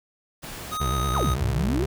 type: noise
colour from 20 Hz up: pink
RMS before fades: -37 dBFS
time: 0.42-0.78 s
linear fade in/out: 20 ms
type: tone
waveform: square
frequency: 1251 Hz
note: D#6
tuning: 9 cents sharp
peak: -28 dBFS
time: 0.71-1.35 s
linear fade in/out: 20 ms
type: tone with vibrato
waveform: 25% pulse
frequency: 65.3 Hz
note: C2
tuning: 3 cents flat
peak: -20 dBFS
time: 0.8-1.86 s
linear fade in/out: 10 ms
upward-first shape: triangle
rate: 8.9 Hz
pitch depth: 210 cents each way
type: exponential two-way sweep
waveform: sine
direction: down then up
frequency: 1733 to 61.7 to 424.5 Hz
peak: -24 dBFS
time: 1.14-1.86 s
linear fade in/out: 20 ms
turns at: 1.33 s
effects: none